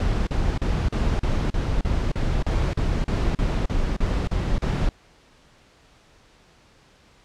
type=noise bursts; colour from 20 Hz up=brown; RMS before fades=-22 dBFS; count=16; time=0-4.89 s; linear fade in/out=2 ms; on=270 ms; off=38 ms; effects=pink hiss -55 dBFS RMS until 7.24 s + low-pass 6000 Hz 12 dB/octave